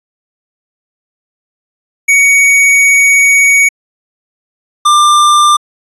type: tone pair in turn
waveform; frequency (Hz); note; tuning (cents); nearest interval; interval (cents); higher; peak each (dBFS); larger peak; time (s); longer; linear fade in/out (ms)
square; 2242 / 1190.8; C#7 / D6; +19 / +24; major seventh; 1095; first; -5; neither; 2.08-3.69 / 4.85-5.57; first; 10
effects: resampled to 24000 Hz